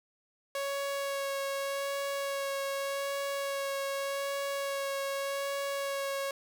sawtooth tone with vibrato, 554.4 Hz, C#5, in tune, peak -28 dBFS, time 0.55-6.31 s, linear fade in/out 2 ms, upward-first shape sine, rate 0.84 Hz, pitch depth 12 cents each way, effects none

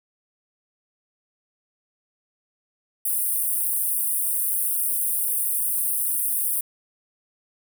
pink high-pass noise, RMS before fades -24 dBFS, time 3.05-6.61 s, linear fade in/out 5 ms, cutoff 8900 Hz, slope 96 dB/octave, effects none

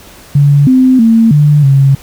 sine tone with pitch steps, 143 / 258.1 / 226.5 / 147.8 / 137 Hz, D3 / C4 / A#3 / D3 / C#3, -46 / -23 / -50 / +11 / -20 cents, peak -3 dBFS, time 0.35-1.95 s, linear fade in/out 5 ms, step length 320 ms, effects pink hiss -36 dBFS RMS until 2.02 s

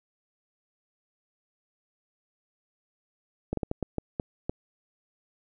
slowing click train, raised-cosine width 2 ms, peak -15 dBFS, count 8, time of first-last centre 3.53-4.495 s, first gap 43 ms, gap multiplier 1.38, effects none

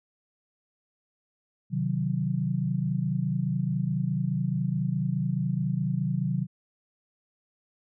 sine chord, C diminished, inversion none, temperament equal, 130.81 / 155.56 / 185 Hz, C3 / Eb3 / Gb3, 0 / 0 / 0 cents, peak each -29 dBFS, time 1.7-6.47 s, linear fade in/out 50 ms, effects none

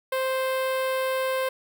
sawtooth tone with notch filter, 523.3 Hz, C5, in tune, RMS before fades -26 dBFS, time 0.12-1.49 s, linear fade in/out 5 ms, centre 6400 Hz, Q 0.85, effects none

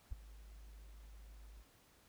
sine tone with ADSR envelope, 51.91 Hz, G#1, in tune, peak -34 dBFS, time 0.11-1.64 s, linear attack 14 ms, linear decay 10 ms, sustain -19 dB, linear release 37 ms, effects pink hiss -68 dBFS RMS until 2.08 s

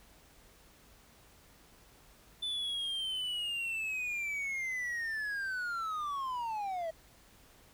triangle linear sweep, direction down, 3520 to 634 Hz, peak -32 dBFS, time 2.42-6.91 s, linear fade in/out 10 ms, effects added 50 Hz sine -67 dBFS peak until 7.73 s + pink hiss -61 dBFS RMS until 7.73 s

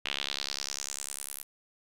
sawtooth tone with band-pass filter sweep, 70 Hz, C#2, 18 cents sharp, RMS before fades -37 dBFS, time 0.05-1.43 s, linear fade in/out 5 ms, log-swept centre 2900 to 12000 Hz, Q 3, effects none

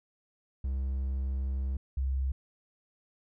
triangle / sine tone pair in turn, 66.4 / 66.4 Hz, C2 / C2, +26 / +26 cents, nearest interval unison, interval 0 cents, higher neither, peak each -27 dBFS, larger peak neither, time 0.64-1.77 / 1.97-2.32 s, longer first, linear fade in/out 5 ms, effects none

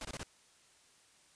pink noise bursts, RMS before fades -42 dBFS, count 4, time 0.01-0.232 s, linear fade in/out 2 ms, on 39 ms, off 22 ms, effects white hiss -65 dBFS RMS until 1.35 s + resampled to 22050 Hz

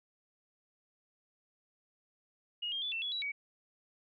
sine tone with pitch steps, 2874 / 3214 / 3467 / 2683 / 3382 / 3908 / 2263 Hz, F7 / G7 / A7 / E7 / G#7 / B7 / C#7, +49 / +43 / -26 / +30 / +31 / -19 / +35 cents, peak -34 dBFS, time 2.62-3.32 s, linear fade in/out 10 ms, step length 100 ms, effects none

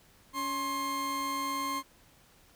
40% pulse tone pair together, 280.4 / 1061 Hz, C#4 / C6, +20 / +24 cents, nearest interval octave + major seventh, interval 2304 cents, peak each -38 / -31 dBFS, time 0.33-1.83 s, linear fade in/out 50 ms, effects pink hiss -61 dBFS RMS until 2.55 s

